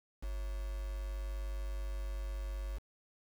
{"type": "tone with quantisation", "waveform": "sine", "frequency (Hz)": 49.68, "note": "G1", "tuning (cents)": 24, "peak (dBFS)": -36, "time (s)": [0.22, 2.79], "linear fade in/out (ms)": 20, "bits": 8, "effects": []}